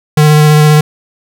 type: tone with vibrato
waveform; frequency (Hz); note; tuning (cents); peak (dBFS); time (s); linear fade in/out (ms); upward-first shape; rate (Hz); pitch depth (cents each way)
square; 151.4; D#3; -47; -4; 0.17-0.81; 5; square; 15; 10
effects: none